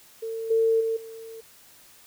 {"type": "tone with level steps", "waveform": "sine", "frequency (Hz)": 450.3, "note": "A4", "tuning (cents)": 40, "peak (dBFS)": [-29, -18, -23, -38], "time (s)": [0.22, 1.41], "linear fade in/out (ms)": 10, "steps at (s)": [0.5, 0.8, 0.96], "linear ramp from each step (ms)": 10, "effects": ["white hiss -53 dBFS RMS until 2.06 s"]}